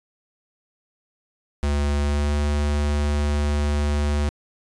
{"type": "tone with pitch glide", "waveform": "square", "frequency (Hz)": [72.2, 73.29], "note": ["D2", "D2"], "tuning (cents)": [-29, -3], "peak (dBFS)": -20, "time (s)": [1.63, 4.29], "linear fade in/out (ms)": 0, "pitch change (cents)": 26, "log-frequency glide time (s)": [2, 2.35], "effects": ["resampled to 22050 Hz"]}